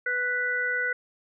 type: harmonic tone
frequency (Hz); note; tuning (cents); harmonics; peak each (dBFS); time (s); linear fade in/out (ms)
493.9; B4; 0; 1 / 3 / 4; -35 / -26 / -30; 0.06-0.93; 5
effects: none